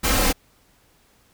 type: noise with comb filter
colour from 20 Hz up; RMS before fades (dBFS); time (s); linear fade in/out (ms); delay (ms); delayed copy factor
pink; -19; 0.03-0.33; 20; 3.8; +0.75
effects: pink hiss -59 dBFS RMS until 1.33 s